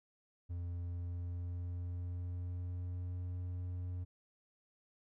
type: tone with pitch glide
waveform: triangle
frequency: 87.1 to 89.6 Hz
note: F2 to F2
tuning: -4 to +45 cents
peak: -36 dBFS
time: 0.49-4.05 s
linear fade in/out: 20 ms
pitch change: +49 cents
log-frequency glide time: 0.68-3.23 s
effects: none